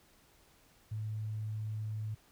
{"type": "tone", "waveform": "sine", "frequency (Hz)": 108, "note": "A2", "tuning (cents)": -32, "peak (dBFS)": -35, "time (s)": [0.91, 2.15], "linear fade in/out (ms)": 10, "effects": ["pink hiss -65 dBFS RMS until 2.31 s"]}